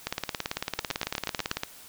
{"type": "two click trains", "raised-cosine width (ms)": 0.2, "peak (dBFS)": [-11, -11], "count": [28, 8], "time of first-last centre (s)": [[0.07, 1.57], [0.79, 1.634]], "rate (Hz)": [18, 8.29], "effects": ["white hiss -49 dBFS RMS until 1.88 s"]}